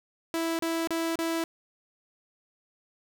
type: tone bursts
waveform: sawtooth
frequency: 329.6 Hz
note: E4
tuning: in tune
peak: -23 dBFS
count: 4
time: 0.34-1.439 s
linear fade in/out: 0 ms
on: 250 ms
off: 33 ms
effects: none